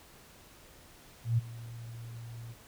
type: tone with ADSR envelope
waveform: sine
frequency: 116.3 Hz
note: A#2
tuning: 4 cents flat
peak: -22 dBFS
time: 1.24-2.55 s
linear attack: 140 ms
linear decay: 20 ms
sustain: -19 dB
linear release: 39 ms
effects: pink hiss -56 dBFS RMS until 2.67 s